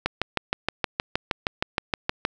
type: click train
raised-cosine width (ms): 0.3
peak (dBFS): -6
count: 15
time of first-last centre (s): 0.06-2.251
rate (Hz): 6.39
effects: none